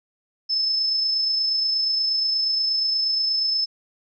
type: tone with amplitude modulation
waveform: sine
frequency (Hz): 5240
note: E8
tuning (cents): -11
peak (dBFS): -18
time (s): 0.49-3.66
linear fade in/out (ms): 20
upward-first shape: sine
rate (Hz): 28.4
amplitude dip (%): 30
effects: none

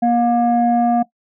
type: tone pair together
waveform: sine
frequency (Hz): 238 / 712.4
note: A#3 / F5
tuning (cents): +36 / +34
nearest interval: octave + perfect fifth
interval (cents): 1898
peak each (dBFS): -14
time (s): 0.02-1.03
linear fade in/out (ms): 10
effects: noise-tail reverb RT60 0.1 s tail -18 dB re dry + tanh soft clip ceiling -8 dBFS

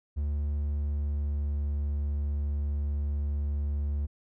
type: tone with pitch glide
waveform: triangle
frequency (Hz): 73 to 72.37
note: D2 to D2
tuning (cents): -10 to -25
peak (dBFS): -25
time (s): 0.16-4.07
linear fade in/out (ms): 20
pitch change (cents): -15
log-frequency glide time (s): 0.55-1.61
effects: none

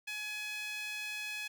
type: tone with high-pass filter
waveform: sawtooth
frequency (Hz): 844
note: G#5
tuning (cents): +28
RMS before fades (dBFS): -40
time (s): 0.07-1.48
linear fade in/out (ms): 10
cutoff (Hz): 2300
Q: 3.4
effects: none

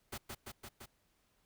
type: noise with echo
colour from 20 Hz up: pink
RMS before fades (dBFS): -43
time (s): 0.12-0.18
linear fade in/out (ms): 10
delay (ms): 170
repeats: 4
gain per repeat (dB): -2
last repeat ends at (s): 0.86
effects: pink hiss -75 dBFS RMS until 1.45 s

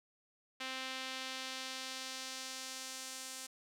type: tone with band-pass filter sweep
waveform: sawtooth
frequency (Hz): 261.3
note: C4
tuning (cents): -2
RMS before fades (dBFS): -44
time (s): 0.6-3.47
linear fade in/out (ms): 10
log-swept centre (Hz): 3000 to 7800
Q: 1.1
effects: none

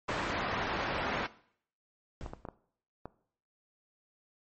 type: low-pass noise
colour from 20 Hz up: white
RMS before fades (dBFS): -34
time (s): 0.08-1.27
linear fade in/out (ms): 10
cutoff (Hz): 1600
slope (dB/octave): 12
type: noise with exponential decay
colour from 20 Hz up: brown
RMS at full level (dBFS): -38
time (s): 2.21-2.54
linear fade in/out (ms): 0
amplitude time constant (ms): 71
type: clicks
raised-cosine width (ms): 1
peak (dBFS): -26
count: 5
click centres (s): 2.262 / 2.335 / 2.452 / 2.487 / 3.056
effects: noise-tail reverb RT60 0.6 s tail -18 dB re dry + MP3 32 kbps

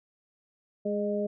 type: tone cluster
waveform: sine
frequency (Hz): 206.8 / 414.2 / 615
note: G#3 / G#4 / D#5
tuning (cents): -7 / -5 / -20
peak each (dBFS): -31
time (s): 0.85-1.27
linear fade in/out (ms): 10
effects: none

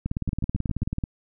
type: two click trains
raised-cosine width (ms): 5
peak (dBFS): -16 / -14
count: 5 / 19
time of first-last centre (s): 0.29-0.83 / 0.06-1.038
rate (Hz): 7.41 / 18.4
effects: none

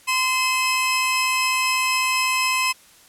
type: tone pair together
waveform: sawtooth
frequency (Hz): 1032 / 2578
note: C6 / E7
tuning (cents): -24 / -39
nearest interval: octave + major third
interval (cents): 1585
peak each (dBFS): -18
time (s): 0.07-2.73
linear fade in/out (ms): 20
effects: white hiss -51 dBFS RMS until 3.08 s + low-pass 12000 Hz 12 dB/octave

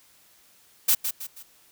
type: noise with echo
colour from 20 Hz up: blue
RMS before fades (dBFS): -19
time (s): 0.88-0.95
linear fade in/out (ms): 10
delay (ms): 160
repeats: 3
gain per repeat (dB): -8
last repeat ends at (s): 1.43
effects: white hiss -58 dBFS RMS until 1.71 s

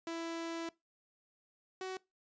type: tone pair in turn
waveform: sawtooth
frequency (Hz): 332 / 375.1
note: E4 / F#4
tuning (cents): +12 / +24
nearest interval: major second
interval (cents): 212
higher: second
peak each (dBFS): -34 / -35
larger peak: first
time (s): 0.07-0.69 / 1.81-1.97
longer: first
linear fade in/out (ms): 2
effects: noise-tail reverb RT60 0.2 s tail -21 dB re dry + resampled to 16000 Hz

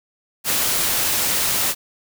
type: noise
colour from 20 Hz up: white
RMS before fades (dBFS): -20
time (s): 0.44-1.75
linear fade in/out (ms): 50
effects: none

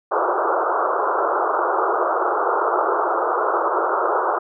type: band-pass noise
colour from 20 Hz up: white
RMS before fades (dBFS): -20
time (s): 0.11-4.39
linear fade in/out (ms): 10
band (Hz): 340 to 1400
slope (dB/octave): 96
effects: none

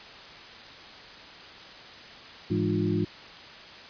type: tone cluster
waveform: sine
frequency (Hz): 105.3 / 166.5 / 206 / 305.8 / 355.3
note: G#2 / E3 / G#3 / D#4 / F4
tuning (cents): +24 / +18 / -14 / -30 / +30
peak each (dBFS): -30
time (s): 2.5-3.05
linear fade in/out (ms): 10
effects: white hiss -45 dBFS RMS until 3.89 s + resampled to 11025 Hz

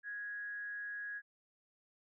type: tone with frequency modulation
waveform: sine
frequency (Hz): 1661.2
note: G#6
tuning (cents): 0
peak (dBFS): -40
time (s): 0.03-1.22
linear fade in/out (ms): 50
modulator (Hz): 217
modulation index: 0.24
effects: none

